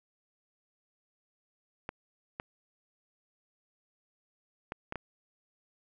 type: clicks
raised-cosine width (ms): 0.5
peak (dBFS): -21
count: 5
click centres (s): 1.891 / 2.399 / 4.721 / 4.924 / 4.957
effects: none